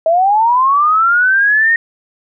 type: linear sweep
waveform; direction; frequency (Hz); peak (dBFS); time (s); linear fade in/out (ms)
sine; up; 635 to 1864.7; -8; 0.06-1.76; 2
effects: none